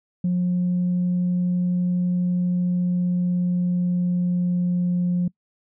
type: tone with pitch glide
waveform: sine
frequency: 178.8 to 177.46 Hz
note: F3 to F3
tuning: +41 to +28 cents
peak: -17 dBFS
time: 0.24-5.28 s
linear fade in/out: 5 ms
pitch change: -13 cents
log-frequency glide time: 2.16-5.11 s
effects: noise-tail reverb RT60 0.1 s tail -24 dB re dry + tanh soft clip ceiling -16 dBFS